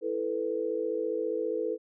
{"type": "chord", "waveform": "sine", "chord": "E suspended fourth", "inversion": "none", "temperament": "just", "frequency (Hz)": [329.6, 439.5, 494.4], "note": ["E4", "A4", "B4"], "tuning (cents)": [0, -2, 2], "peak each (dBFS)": [-35, -31, -32], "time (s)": [0.01, 1.78], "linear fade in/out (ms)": 50, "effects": []}